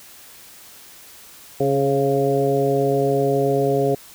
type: harmonic tone with a mistuned harmonic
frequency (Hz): 138.59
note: C#3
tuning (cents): 0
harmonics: 1 / 2 / 3 / 4 / 5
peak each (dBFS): -24 / -25 / -19 / -23 / -25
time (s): 1.6-3.95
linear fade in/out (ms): 5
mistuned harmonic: 4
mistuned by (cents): -29
effects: white hiss -44 dBFS RMS until 4.14 s